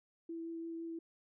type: tone with vibrato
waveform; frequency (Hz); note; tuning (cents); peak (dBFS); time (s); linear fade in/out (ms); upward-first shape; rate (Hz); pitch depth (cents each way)
sine; 331.1; E4; +8; -40; 0.29-0.99; 5; triangle; 5.9; 11
effects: none